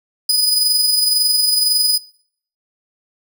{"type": "tone with amplitude modulation", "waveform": "sawtooth", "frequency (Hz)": 4978, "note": "D#8", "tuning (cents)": 0, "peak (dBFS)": -8, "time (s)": [0.29, 1.98], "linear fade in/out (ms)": 5, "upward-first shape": "sine", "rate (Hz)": 21.9, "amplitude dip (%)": 40, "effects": ["noise-tail reverb RT60 0.6 s tail -22 dB re dry"]}